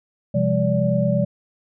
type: tone cluster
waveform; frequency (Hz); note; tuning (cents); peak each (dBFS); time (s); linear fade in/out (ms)
sine; 128.6 / 170.5 / 199.6 / 578; C3 / F3 / G3 / D5; -30 / -41 / +32 / -28; -22; 0.34-1.25; 10
effects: none